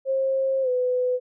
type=tone with pitch glide; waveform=sine; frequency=534 to 501.1 Hz; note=C5 to B4; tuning=+35 to +25 cents; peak=-20 dBFS; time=0.05-1.2 s; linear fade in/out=50 ms; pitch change=-110 cents; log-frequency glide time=0.62-0.69 s; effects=none